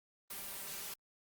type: noise with comb filter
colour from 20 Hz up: white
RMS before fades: -44 dBFS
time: 0.3-0.94 s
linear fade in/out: 5 ms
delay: 5.1 ms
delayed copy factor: +0.85
effects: Opus 32 kbps